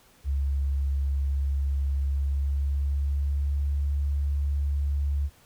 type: tone with pitch glide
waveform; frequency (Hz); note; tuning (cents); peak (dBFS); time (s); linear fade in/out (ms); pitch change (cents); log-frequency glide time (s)
sine; 69.2 to 71.1; C#2 to C#2; -2 to +45; -23; 0.24-5.3; 50; +47; 2.02-3.71
effects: pink hiss -58 dBFS RMS until 5.45 s